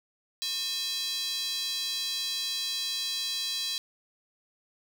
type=tone with high-pass filter; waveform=square; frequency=362.9 Hz; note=F#4; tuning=34 cents flat; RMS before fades=-32 dBFS; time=0.42-3.78 s; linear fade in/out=0 ms; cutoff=3900 Hz; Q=3.9; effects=none